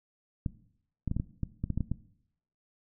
clicks, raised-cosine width 5 ms, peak -18 dBFS, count 11, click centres 0.462 / 1.077 / 1.114 / 1.166 / 1.199 / 1.433 / 1.64 / 1.703 / 1.776 / 1.807 / 1.916 s, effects noise-tail reverb RT60 0.7 s tail -17 dB re dry

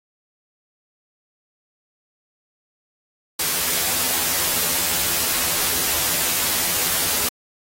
white noise with comb filter, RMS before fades -21 dBFS, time 3.39-7.29 s, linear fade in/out 5 ms, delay 12 ms, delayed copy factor +0.95, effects AAC 48 kbps

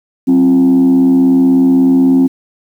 sine tone with frequency modulation, 264.5 Hz, C4, 19 cents sharp, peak -4 dBFS, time 0.27-2.28 s, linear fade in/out 20 ms, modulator 76.3 Hz, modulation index 0.5, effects tanh soft clip ceiling -3 dBFS + 7-bit

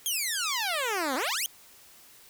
10% pulse exponential two-way sweep, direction down then up, 3322 to 246.9 to 3322 Hz, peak -19 dBFS, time 0.06-1.46 s, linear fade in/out 0 ms, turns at 1.15 s, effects white hiss -54 dBFS RMS until 2.29 s

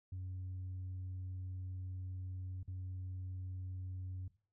sine tone with dropouts, 92.5 Hz, F#2, in tune, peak -39 dBFS, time 0.12-4.28 s, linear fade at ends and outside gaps 5 ms, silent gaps 2.631-2.678 s, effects noise-tail reverb RT60 0.4 s tail -19 dB re dry + tanh soft clip ceiling -39 dBFS

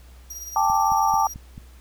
sawtooth tone with tremolo, 5720 Hz, F8, 41 cents sharp, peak -29 dBFS, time 0.3-1.34 s, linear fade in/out 5 ms, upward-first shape triangle, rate 18 Hz, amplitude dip 60%
sine chord, G suspended second, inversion none, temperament equal with one note detuned, 792.6 / 880 / 1174.7 Hz, G5 / A5 / D6, +19 / 0 / 0 cents, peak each -22 / -20 / -23 dBFS, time 0.56-1.27 s, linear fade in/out 2 ms
click train, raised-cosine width 5 ms, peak -25 dBFS, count 5, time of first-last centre 0.7-1.579 s, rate 4.55 Hz
effects added 62 Hz sine -44 dBFS peak until 1.8 s + pink hiss -55 dBFS RMS until 1.8 s

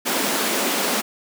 pink high-pass noise, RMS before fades -22 dBFS, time 0.05-1.02 s, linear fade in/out 20 ms, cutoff 200 Hz, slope 48 dB/octave, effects none

